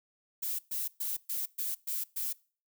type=noise bursts; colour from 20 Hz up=violet; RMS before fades=-34 dBFS; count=7; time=0.42-2.33 s; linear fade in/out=10 ms; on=170 ms; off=120 ms; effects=noise-tail reverb RT60 0.4 s tail -23 dB re dry